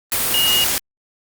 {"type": "tone in noise", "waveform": "sine", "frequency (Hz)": 2868, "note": "F7", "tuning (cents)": 45, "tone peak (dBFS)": -15, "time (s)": [0.34, 0.64], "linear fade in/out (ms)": 0, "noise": "white", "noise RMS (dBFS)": -19, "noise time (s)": [0.12, 0.78], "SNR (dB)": 1, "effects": ["Opus 32 kbps"]}